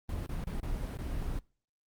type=noise with dropouts; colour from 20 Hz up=brown; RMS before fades=-35 dBFS; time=0.09-1.39 s; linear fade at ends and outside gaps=2 ms; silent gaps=0.264-0.291 / 0.441-0.47 / 0.601-0.63 / 0.973-0.987 s; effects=noise-tail reverb RT60 0.4 s tail -25 dB re dry + Opus 32 kbps